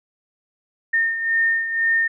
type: beating tone pair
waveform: sine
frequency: 1823 / 1825 Hz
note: A#6 / A#6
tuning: -39 / -37 cents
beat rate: 2 Hz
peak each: -18 / -25 dBFS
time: 0.93-2.08 s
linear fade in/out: 10 ms
effects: none